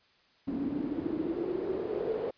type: noise with band-pass filter sweep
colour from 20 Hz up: pink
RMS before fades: -33 dBFS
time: 0.47-2.31 s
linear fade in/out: 10 ms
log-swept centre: 260 to 470 Hz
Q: 7.8
effects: white hiss -65 dBFS RMS until 2.37 s + resampled to 11025 Hz